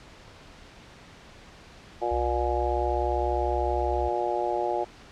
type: harmonic tone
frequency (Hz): 119.7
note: A#2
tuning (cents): +46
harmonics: 3 / 4 / 5 / 6 / 7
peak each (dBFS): -30 / -34 / -31 / -31 / -30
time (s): 2.01-4.85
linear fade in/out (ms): 20
type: tone with pitch glide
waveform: sine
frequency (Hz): 65.41 to 66.25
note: C2 to C2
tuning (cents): 0 to +22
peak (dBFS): -29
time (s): 2.11-4.09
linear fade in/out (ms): 10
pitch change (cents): +22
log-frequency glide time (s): 2.33-2.89
effects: pink hiss -49 dBFS RMS until 5.11 s + low-pass 5000 Hz 12 dB/octave